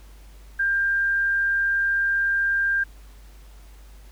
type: tone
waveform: sine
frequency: 1594 Hz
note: G6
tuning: 28 cents sharp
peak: -19 dBFS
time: 0.59-2.84 s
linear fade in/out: 10 ms
effects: added 50 Hz sine -43 dBFS peak until 4.11 s + pink hiss -55 dBFS RMS until 4.11 s